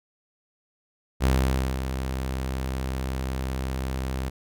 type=tone with ADSR envelope; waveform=sawtooth; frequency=65.41 Hz; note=C2; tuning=in tune; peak=-14 dBFS; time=1.2-4.3 s; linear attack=44 ms; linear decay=530 ms; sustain=-9 dB; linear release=15 ms; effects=none